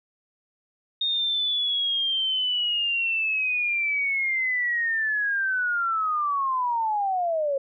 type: linear sweep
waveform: sine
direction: down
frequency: 3700 to 537 Hz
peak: -22 dBFS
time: 1.01-7.58 s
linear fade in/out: 5 ms
effects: none